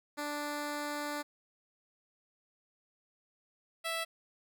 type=tone pair in turn; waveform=10% pulse; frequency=293.7 / 659.3 Hz; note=D4 / E5; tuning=0 / 0 cents; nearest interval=octave + major second; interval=1400 cents; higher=second; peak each=-27 / -25 dBFS; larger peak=second; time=0.17-1.23 / 3.84-4.05 s; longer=first; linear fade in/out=20 ms; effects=none